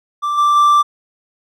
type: tone with level steps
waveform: triangle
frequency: 1174.7 Hz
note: D6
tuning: in tune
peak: -14 / -8 / -6 dBFS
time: 0.22-0.83 s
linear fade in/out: 20 ms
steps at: 0.37 / 0.55 s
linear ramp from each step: 20 ms
effects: none